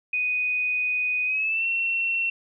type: tone with pitch glide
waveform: sine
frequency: 2489 to 2714 Hz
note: D#7 to E7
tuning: 0 to +50 cents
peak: -22 dBFS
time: 0.13-2.3 s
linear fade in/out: 5 ms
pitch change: +150 cents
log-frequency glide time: 1.25-1.66 s
effects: none